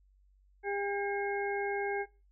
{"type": "harmonic tone with a mistuned harmonic", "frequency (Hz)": 402.2, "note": "G4", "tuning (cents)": 44, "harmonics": [1, 2, 4, 5], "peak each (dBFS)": [-34, -37, -40, -41], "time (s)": [0.63, 2.06], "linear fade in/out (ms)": 50, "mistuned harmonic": 5, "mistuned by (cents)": 120, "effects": ["noise-tail reverb RT60 0.3 s tail -20 dB re dry", "added 48 Hz sine -62 dBFS peak until 2.31 s"]}